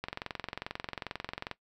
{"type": "click train", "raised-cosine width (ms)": 0.3, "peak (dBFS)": -19, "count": 34, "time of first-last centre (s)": [0.04, 1.513], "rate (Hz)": 22.4, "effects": ["noise-tail reverb RT60 0.1 s tail -17 dB re dry"]}